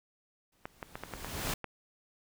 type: noise with exponential growth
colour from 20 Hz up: pink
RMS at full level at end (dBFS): -32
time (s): 0.52-1.54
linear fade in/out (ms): 5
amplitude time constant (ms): 220
type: clicks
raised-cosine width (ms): 0.5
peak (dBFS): -23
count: 8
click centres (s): 0.655 / 0.828 / 0.955 / 1.036 / 1.137 / 1.246 / 1.472 / 1.643
effects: none